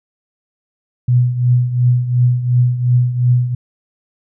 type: tone with tremolo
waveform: sine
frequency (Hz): 123.5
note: B2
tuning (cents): 0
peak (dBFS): -7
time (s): 1.08-3.55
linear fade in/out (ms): 5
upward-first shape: triangle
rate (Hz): 2.8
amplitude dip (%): 75
effects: none